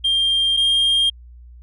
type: tone pair in turn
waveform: sine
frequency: 3194 / 3214 Hz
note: G7 / G7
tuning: +32 / +43 cents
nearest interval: unison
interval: 11 cents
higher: second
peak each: -13 / -11 dBFS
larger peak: second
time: 0.04-0.57 / 0.57-1.1 s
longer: neither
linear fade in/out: 10 ms
effects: tanh soft clip ceiling -13 dBFS + added 60 Hz sine -39 dBFS peak until 1.62 s